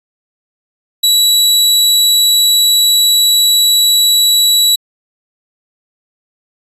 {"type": "tone", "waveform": "sawtooth", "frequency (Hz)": 3918, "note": "B7", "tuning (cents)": -15, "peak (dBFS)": -4, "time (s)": [1.03, 4.76], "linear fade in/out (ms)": 10, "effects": ["resampled to 32000 Hz"]}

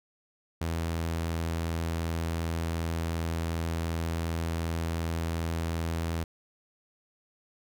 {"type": "tone", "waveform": "sawtooth", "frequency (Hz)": 82.7, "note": "E2", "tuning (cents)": 6, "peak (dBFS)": -25, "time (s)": [0.61, 6.24], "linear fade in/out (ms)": 5, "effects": []}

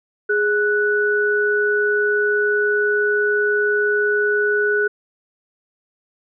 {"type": "tone pair together", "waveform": "sine", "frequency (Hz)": [415.3, 1480], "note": ["G#4", "F#6"], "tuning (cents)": [0, 0], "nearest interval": "octave + minor seventh", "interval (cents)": 2200, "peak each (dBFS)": -18, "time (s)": [0.29, 4.88], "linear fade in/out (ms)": 10, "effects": []}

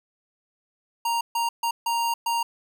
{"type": "tone bursts at uneven times", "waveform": "square", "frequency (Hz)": 932.3, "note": "A#5", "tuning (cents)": 0, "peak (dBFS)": -23, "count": 5, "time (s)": [[1.05, 1.21], [1.35, 1.49], [1.63, 1.71], [1.86, 2.14], [2.26, 2.43]], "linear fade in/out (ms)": 5, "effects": []}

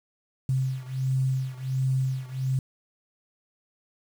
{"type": "beating tone pair", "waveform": "sine", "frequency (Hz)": [131, 132.4], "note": ["C3", "C3"], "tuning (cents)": [2, 21], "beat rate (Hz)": 1.4, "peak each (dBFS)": [-26, -28], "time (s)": [0.49, 2.59], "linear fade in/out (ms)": 2, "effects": ["8-bit"]}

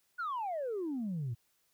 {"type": "exponential sweep", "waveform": "sine", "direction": "down", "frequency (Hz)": [1493, 110], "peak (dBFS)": -32, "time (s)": [0.18, 1.35], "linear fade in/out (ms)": 20, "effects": ["tanh soft clip ceiling -31 dBFS", "white hiss -74 dBFS RMS until 1.73 s"]}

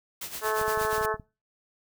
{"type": "noise with tremolo", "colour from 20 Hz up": "white", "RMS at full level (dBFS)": -35, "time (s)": [0.21, 1.06], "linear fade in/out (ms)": 5, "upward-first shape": "sine", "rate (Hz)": 8.5, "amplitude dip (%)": 70}
{"type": "harmonic tone", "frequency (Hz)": 216.9, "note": "A3", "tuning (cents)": -25, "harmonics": [2, 3, 4, 5, 6, 7, 8], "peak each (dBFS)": [-29, -35, -33, -32, -34, -37, -35], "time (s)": [0.41, 1.17], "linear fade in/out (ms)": 50}
{"type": "clicks", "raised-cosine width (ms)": 5, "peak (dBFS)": -29, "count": 11, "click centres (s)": [0.614, 0.681, 0.775, 0.814, 0.85, 0.93, 0.981, 1.012, 1.049, 1.143, 1.198]}
{"effects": ["noise-tail reverb RT60 0.3 s tail -21 dB re dry"]}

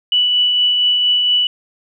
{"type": "tone with tremolo", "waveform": "sine", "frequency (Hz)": 2960, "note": "F#7", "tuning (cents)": 0, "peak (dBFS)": -10, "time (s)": [0.12, 1.47], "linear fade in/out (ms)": 2, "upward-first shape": "triangle", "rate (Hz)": 4.3, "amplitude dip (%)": 30, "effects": []}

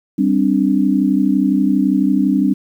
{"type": "chord", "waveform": "sine", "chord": "G suspended fourth", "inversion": "none", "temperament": "equal", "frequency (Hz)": [196, 261.6, 293.7], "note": ["G3", "C4", "D4"], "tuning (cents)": [0, 0, 0], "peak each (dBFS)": -16, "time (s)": [0.18, 2.54], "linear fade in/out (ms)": 10, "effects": ["8-bit"]}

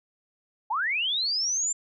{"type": "linear sweep", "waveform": "sine", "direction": "up", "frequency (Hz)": [794, 7330], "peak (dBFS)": -24, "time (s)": [0.7, 1.73], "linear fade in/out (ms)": 10, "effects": []}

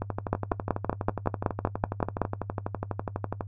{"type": "two click trains", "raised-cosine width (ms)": 1, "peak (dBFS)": [-9, -15], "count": [11, 42], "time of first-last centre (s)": [[0.33, 2.217], [0.02, 3.408]], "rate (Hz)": [5.3, 12.1], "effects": ["noise-tail reverb RT60 0.1 s tail -17 dB re dry", "added 100 Hz sine -37 dBFS peak until 3.47 s"]}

